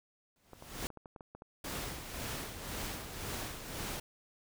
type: noise with exponential growth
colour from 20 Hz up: pink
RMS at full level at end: -36 dBFS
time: 0.36-0.87 s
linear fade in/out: 1 ms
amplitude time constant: 110 ms
type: clicks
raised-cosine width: 1 ms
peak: -34 dBFS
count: 11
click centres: 0.533 / 0.624 / 0.828 / 0.903 / 0.973 / 1.058 / 1.162 / 1.208 / 1.35 / 1.421 / 1.985 s
type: noise with tremolo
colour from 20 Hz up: pink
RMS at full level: -39 dBFS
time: 1.64-4 s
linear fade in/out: 5 ms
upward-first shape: sine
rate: 1.9 Hz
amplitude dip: 55%
effects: none